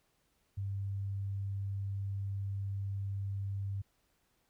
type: tone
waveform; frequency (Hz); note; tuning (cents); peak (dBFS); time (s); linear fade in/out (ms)
sine; 98.7; G2; +12; -34; 0.57-3.82; 10
effects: pink hiss -75 dBFS RMS until 4.49 s